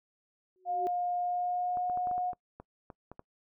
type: tone with exponential growth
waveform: sine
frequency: 370 Hz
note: F#4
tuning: in tune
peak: -30 dBFS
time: 0.56-0.87 s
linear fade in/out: 0 ms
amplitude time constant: 67 ms
type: tone with pitch glide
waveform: sine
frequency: 711 to 723.4 Hz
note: F5 to F#5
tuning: +31 to -39 cents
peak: -29 dBFS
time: 0.65-2.34 s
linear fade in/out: 50 ms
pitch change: +30 cents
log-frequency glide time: 1.18-1.95 s
type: clicks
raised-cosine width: 1 ms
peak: -31 dBFS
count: 11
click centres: 1.772 / 1.898 / 1.974 / 2.072 / 2.113 / 2.18 / 2.332 / 2.6 / 2.902 / 3.116 / 3.194 s
effects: noise-tail reverb RT60 0.1 s tail -24 dB re dry